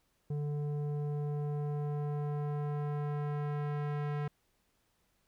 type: tone with low-pass filter sweep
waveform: square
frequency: 146.83 Hz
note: D3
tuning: in tune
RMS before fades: -35 dBFS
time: 0.3-4.28 s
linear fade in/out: 5 ms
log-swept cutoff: 410 to 1900 Hz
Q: 0.92
effects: pink hiss -75 dBFS RMS until 5.27 s